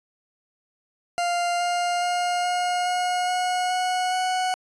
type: tone with pitch steps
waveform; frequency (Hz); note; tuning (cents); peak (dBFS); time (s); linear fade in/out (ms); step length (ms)
40% pulse; 698.5 / 704.2 / 709.9 / 715.7 / 721.5 / 727.3 / 733.2 / 739.2; F5 / F5 / F5 / F5 / F#5 / F#5 / F#5 / F#5; 0 / +14 / +28 / +42 / -44 / -30 / -16 / -2; -21; 1.18-4.54; 0; 420
effects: resampled to 22050 Hz